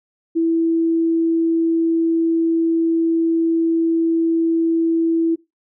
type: tone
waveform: sine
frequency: 329.6 Hz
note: E4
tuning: in tune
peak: -14 dBFS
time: 0.35-5.36 s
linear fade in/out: 20 ms
effects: noise-tail reverb RT60 0.2 s tail -19 dB re dry